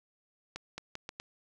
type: accelerating click train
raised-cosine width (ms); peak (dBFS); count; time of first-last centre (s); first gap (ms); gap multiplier
0.2; -22; 5; 0.56-1.2; 220; 0.79
effects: none